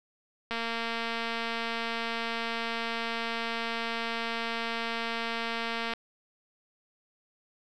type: click train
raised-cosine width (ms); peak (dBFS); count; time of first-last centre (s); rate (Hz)
0.3; -17; 1249; 0.51-5.936; 230
effects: none